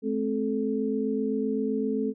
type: tone cluster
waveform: sine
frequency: 215.2 / 262.9 / 434.2 Hz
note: A3 / C4 / A4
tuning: -38 / +8 / -23 cents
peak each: -29 dBFS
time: 0.02-2.14 s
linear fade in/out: 50 ms
effects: none